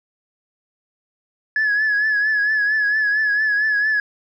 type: tone with vibrato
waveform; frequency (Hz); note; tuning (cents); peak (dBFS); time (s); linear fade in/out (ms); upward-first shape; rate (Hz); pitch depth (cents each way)
sine; 1703; G#6; +43; -14; 1.56-4; 2; triangle; 4.4; 62
effects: tanh soft clip ceiling -13 dBFS